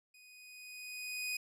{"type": "tone with level ramp", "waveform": "sawtooth", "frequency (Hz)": 2489, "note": "D#7", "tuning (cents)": 0, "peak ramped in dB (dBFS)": [-55, -31], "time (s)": [0.14, 1.37], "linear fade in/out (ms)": 5, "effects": ["resampled to 32000 Hz"]}